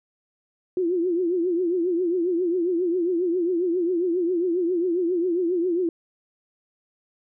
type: tone with vibrato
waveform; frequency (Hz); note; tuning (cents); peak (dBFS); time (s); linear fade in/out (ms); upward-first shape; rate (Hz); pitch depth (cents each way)
sine; 351.3; F4; +10; -20; 0.77-5.89; 2; triangle; 7.4; 130
effects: none